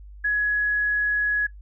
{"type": "tone", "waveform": "sine", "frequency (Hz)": 1680, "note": "G#6", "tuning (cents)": 19, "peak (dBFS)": -19, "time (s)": [0.24, 1.47], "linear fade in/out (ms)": 10, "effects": ["noise-tail reverb RT60 0.1 s tail -19 dB re dry", "added 50 Hz sine -40 dBFS peak until 1.61 s"]}